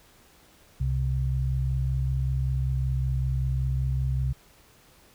sine tone pair together, 65.56 / 130.81 Hz, C2 / C3, +4 / 0 cents, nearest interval octave, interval 1196 cents, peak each -26 dBFS, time 0.8-4.33 s, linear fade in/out 10 ms, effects pink hiss -57 dBFS RMS until 5.14 s

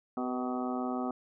harmonic tone with a mistuned harmonic, 126.2 Hz, B2, 38 cents sharp, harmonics 2 / 3 / 4 / 5 / 6 / 7 / 8 / 9 / 10, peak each -33 / -40 / -44 / -42 / -38 / -50 / -52 / -44 / -43 dBFS, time 0.17-1.11 s, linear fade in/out 2 ms, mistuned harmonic 4, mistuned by -47 cents, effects none

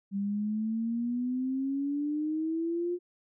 sine exponential sweep, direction up, 196 to 356.7 Hz, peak -28 dBFS, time 0.11-2.99 s, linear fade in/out 50 ms, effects none

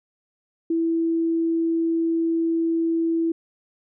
sine tone, 330 Hz, E4, 2 cents sharp, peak -19 dBFS, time 0.7-3.32 s, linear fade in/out 5 ms, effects none

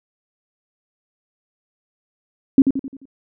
sine tone with echo, 270 Hz, C#4, 45 cents flat, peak -5 dBFS, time 2.58-2.62 s, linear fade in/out 2 ms, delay 87 ms, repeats 5, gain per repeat -7 dB, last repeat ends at 3.055 s, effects none

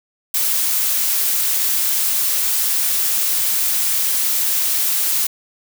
blue noise, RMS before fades -18 dBFS, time 0.34-5.27 s, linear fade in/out 5 ms, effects none

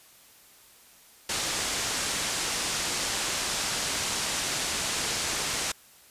white low-pass noise, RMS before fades -30 dBFS, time 1.29-5.72 s, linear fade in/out 5 ms, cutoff 8400 Hz, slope 24 dB/octave, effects white hiss -55 dBFS RMS until 6.1 s + resampled to 32000 Hz

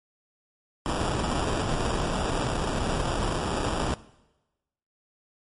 pink noise with sample-and-hold, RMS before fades -27 dBFS, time 0.86-3.94 s, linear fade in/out 0 ms, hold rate 2100 Hz, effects noise-tail reverb RT60 1.0 s tail -19 dB re dry + MP3 48 kbps

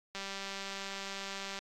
click train, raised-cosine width 0.2 ms, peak -23 dBFS, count 283, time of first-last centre 0.15-1.589 s, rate 196 Hz, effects AAC 64 kbps

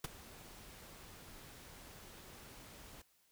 pink noise with ADSR envelope, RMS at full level -38 dBFS, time 0.04-3.02 s, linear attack 4 ms, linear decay 19 ms, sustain -17 dB, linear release 5 ms, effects white hiss -73 dBFS RMS until 3.31 s

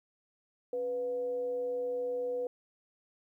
sine tone with frequency modulation, 493.9 Hz, B4, in tune, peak -31 dBFS, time 0.73-2.47 s, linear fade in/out 2 ms, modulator 218 Hz, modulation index 0.23, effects 12-bit

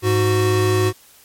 square tone pair together, 103.83 / 369.3 Hz, G#2 / F#4, 0 / -3 cents, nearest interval octave + minor seventh, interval 2197 cents, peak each -18 dBFS, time 0.02-0.93 s, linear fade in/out 50 ms, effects white hiss -49 dBFS RMS until 1.24 s + MP3 64 kbps

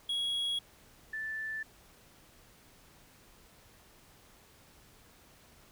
triangle / sine tone pair in turn, 3322 / 1759.8 Hz, G#7 / A6, 0 / 0 cents, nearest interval major seventh, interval 1100 cents, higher first, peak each -29 / -35 dBFS, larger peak first, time 0.09-0.59 / 1.13-1.63 s, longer neither, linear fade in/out 5 ms, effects pink hiss -60 dBFS RMS until 5.71 s

